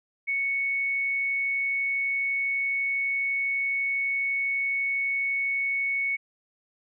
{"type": "tone", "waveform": "sine", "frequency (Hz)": 2217, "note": "C#7", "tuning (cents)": 0, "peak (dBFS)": -24, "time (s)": [0.27, 6.17], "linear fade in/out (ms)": 20, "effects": []}